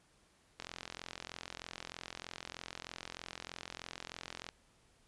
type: click train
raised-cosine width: 0.2 ms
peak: -25 dBFS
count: 169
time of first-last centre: 0.6-4.489 s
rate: 43.2 Hz
effects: pink hiss -69 dBFS RMS until 5.07 s + resampled to 24000 Hz